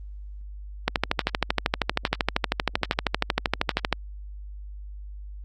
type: click train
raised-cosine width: 0.3 ms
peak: -4 dBFS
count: 40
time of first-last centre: 0.88-3.927 s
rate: 12.8 Hz
effects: added 50 Hz sine -36 dBFS peak until 5.44 s + Opus 24 kbps